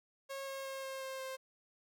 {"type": "tone with pitch steps", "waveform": "sawtooth", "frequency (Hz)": [545, 541.2, 537.5, 533.8, 530.1, 526.4], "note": ["C#5", "C#5", "C5", "C5", "C5", "C5"], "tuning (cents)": [-29, -42, 47, 35, 23, 10], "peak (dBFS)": -37, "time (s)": [0.29, 1.37], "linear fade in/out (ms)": 20, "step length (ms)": 180, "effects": []}